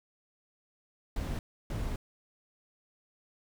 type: noise bursts at uneven times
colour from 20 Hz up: brown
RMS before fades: -34 dBFS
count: 2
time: 1.16-1.39 / 1.7-1.96 s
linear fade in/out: 2 ms
effects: none